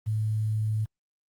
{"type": "tone with quantisation", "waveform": "sine", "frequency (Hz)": 108.4, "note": "A2", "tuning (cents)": -25, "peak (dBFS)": -24, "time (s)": [0.06, 0.86], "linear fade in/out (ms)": 20, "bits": 9, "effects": ["Opus 32 kbps"]}